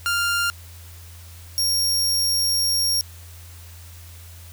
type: tone pair in turn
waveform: sawtooth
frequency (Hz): 1396.9 / 5570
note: F6 / F8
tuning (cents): 0 / -5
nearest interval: 2 octaves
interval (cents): 2395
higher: second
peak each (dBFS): -16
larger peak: neither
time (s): 0.06-0.5 / 1.58-3.01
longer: second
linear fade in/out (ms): 0
effects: added 85 Hz sine -40 dBFS peak until 4.52 s + white hiss -47 dBFS RMS until 4.52 s